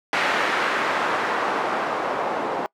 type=noise with low-pass filter sweep; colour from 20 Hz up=white; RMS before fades=-23 dBFS; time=0.13-2.66 s; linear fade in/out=0 ms; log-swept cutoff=1900 to 800 Hz; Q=1.1; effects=noise-tail reverb RT60 0.1 s tail -24 dB re dry + high-pass 300 Hz 12 dB/octave